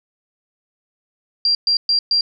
sine tone bursts, 4746 Hz, D8, 17 cents sharp, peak -13 dBFS, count 4, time 1.45-2.21 s, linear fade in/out 2 ms, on 100 ms, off 120 ms, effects none

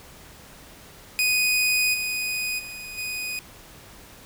sawtooth tone with level steps, 2489 Hz, D#7, in tune, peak -16 / -22 / -32 / -25 dBFS, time 1.19-3.39 s, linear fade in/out 0 ms, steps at 1.93 / 2.58 / 2.97 s, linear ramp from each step 20 ms, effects pink hiss -47 dBFS RMS until 4.25 s

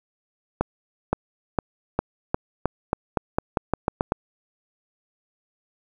accelerating click train, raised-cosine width 1 ms, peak -6 dBFS, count 14, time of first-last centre 0.61-4.121 s, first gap 520 ms, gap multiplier 0.88, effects 8-bit

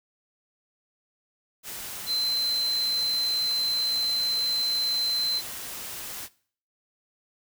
sine tone in noise, 4079 Hz, C8, 45 cents flat, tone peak -24 dBFS, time 2.06-5.42 s, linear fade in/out 50 ms, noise white, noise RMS -37 dBFS, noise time 1.63-6.29 s, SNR +10 dB, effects noise-tail reverb RT60 0.5 s tail -20 dB re dry

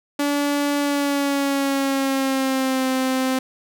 sawtooth tone with pitch glide, 287.5 to 260.6 Hz, D4 to C4, -37 to -7 cents, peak -15 dBFS, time 0.19-3.39 s, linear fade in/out 5 ms, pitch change -170 cents, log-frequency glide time 0.79-2.87 s, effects none

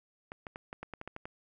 clicks, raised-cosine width 0.5 ms, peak -26 dBFS, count 10, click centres 0.319 / 0.468 / 0.559 / 0.729 / 0.83 / 0.937 / 1.014 / 1.076 / 1.164 / 1.255 s, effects none

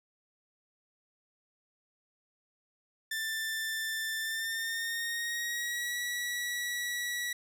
sawtooth tone with pitch glide, 1775 to 1935.7 Hz, A6 to B6, +15 to -35 cents, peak -29 dBFS, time 3.11-7.33 s, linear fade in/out 5 ms, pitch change +150 cents, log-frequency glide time 4.2-5.97 s, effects none

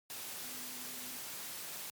sine tone in noise, 250 Hz, B3, 21 cents sharp, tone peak -55 dBFS, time 0.44-1.17 s, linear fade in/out 0 ms, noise white, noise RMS -44 dBFS, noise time 0.1-1.9 s, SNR -14 dB, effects high-pass 100 Hz 12 dB/octave + MP3 96 kbps

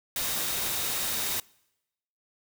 sine tone in noise, 3729 Hz, A#7, in tune, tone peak -40 dBFS, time 0.16-1.4 s, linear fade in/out 2 ms, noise white, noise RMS -30 dBFS, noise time 0.16-1.4 s, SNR -13 dB, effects noise-tail reverb RT60 0.9 s tail -25 dB re dry

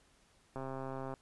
click train, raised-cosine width 1 ms, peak -28 dBFS, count 78, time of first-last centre 0.56-1.139 s, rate 133 Hz, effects pink hiss -68 dBFS RMS until 1.21 s + resampled to 24000 Hz

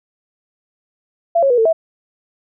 sine tone with pitch steps, 678 / 548 / 486.9 / 447.7 / 651 Hz, E5 / C#5 / B4 / A4 / E5, +49 / -20 / -25 / +30 / -22 cents, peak -10 dBFS, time 1.35-1.73 s, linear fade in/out 10 ms, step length 76 ms, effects none

